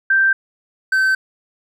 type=tone pair in turn; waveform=sine / triangle; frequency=1568 / 1541.1 Hz; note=G6 / G6; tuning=0 / -30 cents; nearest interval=unison; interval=30 cents; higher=first; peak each=-11 dBFS; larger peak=neither; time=0.1-0.33 / 0.92-1.15 s; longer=neither; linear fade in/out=5 ms; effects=none